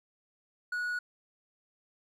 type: tone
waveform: triangle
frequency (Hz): 1461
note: F#6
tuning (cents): -22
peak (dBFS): -29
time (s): 0.72-0.99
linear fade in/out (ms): 5
effects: none